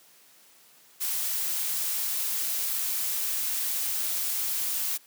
blue noise, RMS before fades -29 dBFS, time 1-4.98 s, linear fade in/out 20 ms, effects white hiss -57 dBFS RMS until 5.06 s + high-pass 150 Hz 12 dB/octave

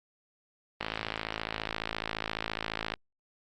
click train, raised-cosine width 0.3 ms, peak -15 dBFS, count 117, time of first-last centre 0.81-2.938 s, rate 54.5 Hz, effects Opus 24 kbps

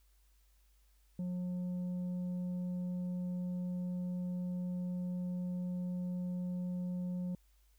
triangle tone with tanh clipping, 179.6 Hz, F3, 49 cents sharp, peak -36 dBFS, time 1.19-7.35 s, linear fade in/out 2 ms, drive 9 dB, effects added 50 Hz sine -65 dBFS peak until 7.78 s + white hiss -75 dBFS RMS until 7.78 s

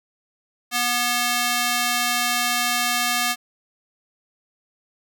square tone with high-pass filter, 243 Hz, B3, 28 cents flat, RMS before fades -22 dBFS, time 0.71-3.36 s, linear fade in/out 50 ms, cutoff 1100 Hz, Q 0.5, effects none

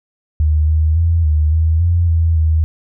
sine tone with pitch steps, 76.7 / 78.3 / 83.3 / 76.6 / 80.3 / 86 / 82.2 / 79.3 Hz, D#2 / D#2 / E2 / D#2 / E2 / F2 / E2 / D#2, -24 / +11 / +19 / -27 / -45 / -26 / -4 / +33 cents, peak -10 dBFS, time 0.4-2.64 s, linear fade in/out 0 ms, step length 280 ms, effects none

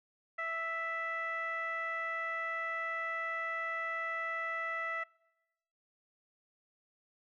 15% pulse tone with low-pass filter, 659.3 Hz, E5, in tune, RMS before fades -37 dBFS, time 0.38-5.04 s, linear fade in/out 10 ms, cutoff 1800 Hz, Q 4.5, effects noise-tail reverb RT60 1.0 s tail -25 dB re dry

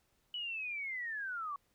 sine linear sweep, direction down, 2975 to 1108.7 Hz, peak -37 dBFS, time 0.34-1.56 s, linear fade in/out 2 ms, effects pink hiss -75 dBFS RMS until 1.74 s

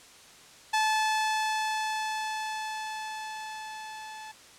sawtooth tone with level ramp, 868 Hz, A5, 24 cents flat, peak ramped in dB -19 to -37 dBFS, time 0.73-4.32 s, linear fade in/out 10 ms, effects white hiss -52 dBFS RMS until 4.58 s + low-pass 8000 Hz 12 dB/octave

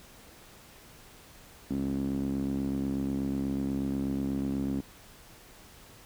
sawtooth tone with band-pass filter, 68.2 Hz, C#2, 28 cents flat, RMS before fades -31 dBFS, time 1.7-4.81 s, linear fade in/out 10 ms, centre 250 Hz, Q 5.1, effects pink hiss -53 dBFS RMS until 6.05 s

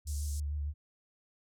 sine tone with vibrato, 73.42 Hz, D2, in tune, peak -32 dBFS, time 0.05-0.74 s, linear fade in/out 50 ms, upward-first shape sine, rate 6.5 Hz, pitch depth 36 cents each way
white band-pass noise, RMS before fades -48 dBFS, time 0.07-0.4 s, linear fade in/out 2 ms, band 5500 to 9600 Hz, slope 24 dB/octave
effects none

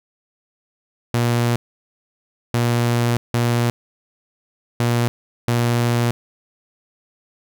sawtooth tone bursts at uneven times, 119.1 Hz, A#2, 38 cents sharp, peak -12 dBFS, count 5, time 1.14-1.56 / 2.54-3.17 / 3.34-3.7 / 4.8-5.08 / 5.48-6.11 s, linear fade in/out 0 ms, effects none

